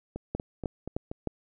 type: two click trains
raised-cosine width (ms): 2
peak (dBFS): -22 / -16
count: 5 / 4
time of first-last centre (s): 0.16-1.115 / 0.35-1.273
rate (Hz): 4.19 / 3.25
effects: none